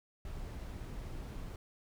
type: noise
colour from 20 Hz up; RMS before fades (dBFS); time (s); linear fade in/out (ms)
brown; -43; 0.25-1.56; 2
effects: none